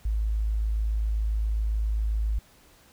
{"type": "tone", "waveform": "sine", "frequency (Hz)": 53.7, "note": "A1", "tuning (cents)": -41, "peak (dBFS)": -23, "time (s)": [0.05, 2.39], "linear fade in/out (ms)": 5, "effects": ["pink hiss -57 dBFS RMS until 2.92 s"]}